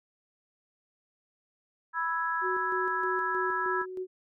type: chord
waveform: sine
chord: E major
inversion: second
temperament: equal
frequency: 987.8 / 1318.5 / 1661.2 Hz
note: B5 / E6 / G#6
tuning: 0 / 0 / 0 cents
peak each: -32 dBFS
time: 1.93-3.86 s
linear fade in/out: 50 ms
type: tone with tremolo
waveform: sine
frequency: 370.8 Hz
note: F#4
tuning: 4 cents sharp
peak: -31 dBFS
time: 2.41-4.07 s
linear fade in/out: 50 ms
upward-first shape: square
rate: 3.2 Hz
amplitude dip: 50%
effects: none